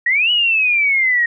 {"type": "exponential two-way sweep", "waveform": "sine", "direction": "up then down", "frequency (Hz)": [1864.7, 2960, 1864.7], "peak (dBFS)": -12, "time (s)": [0.06, 1.26], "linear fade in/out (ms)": 5, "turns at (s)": 0.31, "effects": []}